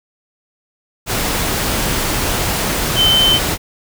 sine tone in noise, 3076 Hz, G7, 33 cents flat, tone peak -10 dBFS, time 2.95-3.4 s, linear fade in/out 50 ms, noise pink, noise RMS -18 dBFS, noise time 1.06-3.58 s, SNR +5 dB, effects none

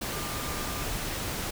sine tone in noise, 1200 Hz, D6, 37 cents sharp, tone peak -41 dBFS, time 0.12-0.84 s, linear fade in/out 10 ms, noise pink, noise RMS -33 dBFS, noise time 0.01-1.51 s, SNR -11 dB, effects none

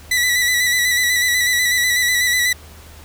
sawtooth tone with vibrato, 1968 Hz, B6, 7 cents flat, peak -11 dBFS, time 0.11-2.53 s, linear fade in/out 5 ms, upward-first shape square, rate 8.1 Hz, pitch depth 29 cents each way, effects added 77 Hz sine -41 dBFS peak until 3.04 s + pink hiss -43 dBFS RMS until 3.04 s

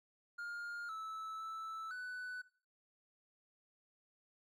triangle tone with pitch steps, 1413 / 1308 / 1316 / 1493 Hz, F6 / E6 / E6 / F#6, +20 / -14 / -3 / +15 cents, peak -40 dBFS, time 0.38-2.42 s, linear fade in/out 10 ms, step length 510 ms, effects noise-tail reverb RT60 0.4 s tail -17 dB re dry

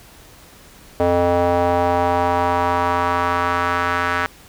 square tone with band-pass filter sweep, 87.6 Hz, F2, 6 cents sharp, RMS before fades -18 dBFS, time 1-4.26 s, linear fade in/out 0 ms, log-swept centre 590 to 1500 Hz, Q 2.3, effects pink hiss -45 dBFS RMS until 4.48 s

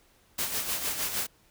white noise with tremolo, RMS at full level -29 dBFS, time 0.38-1.27 s, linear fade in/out 10 ms, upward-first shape sine, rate 6.5 Hz, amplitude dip 55%, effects pink hiss -63 dBFS RMS until 1.5 s

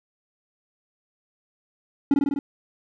triangle tone with echo, 280.9 Hz, C#4, 23 cents sharp, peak -12 dBFS, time 2.11-2.14 s, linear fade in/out 2 ms, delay 50 ms, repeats 5, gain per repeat -2 dB, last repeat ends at 2.39 s, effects none

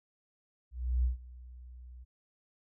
sine tone with ADSR envelope, 61.74 Hz, B1, in tune, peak -24 dBFS, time 0.71-2.05 s, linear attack 330 ms, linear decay 130 ms, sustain -22 dB, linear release 22 ms, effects none

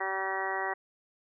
harmonic tone, 191.8 Hz, G3, 37 cents flat, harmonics 2 / 3 / 4 / 5 / 6 / 7 / 8 / 9 / 10, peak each -38 / -42 / -35 / -39 / -39 / -46 / -40 / -45 / -35 dBFS, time 0-0.74 s, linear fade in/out 10 ms, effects none

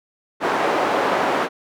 white band-pass noise, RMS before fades -20 dBFS, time 0.4-1.49 s, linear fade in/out 50 ms, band 340 to 960 Hz, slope 12 dB/octave, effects none

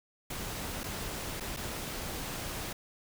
pink noise with dropouts, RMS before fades -38 dBFS, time 0.3-2.73 s, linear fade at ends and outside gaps 5 ms, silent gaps 0.835-0.839 / 1.4-1.406 / 1.565-1.569 s, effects none

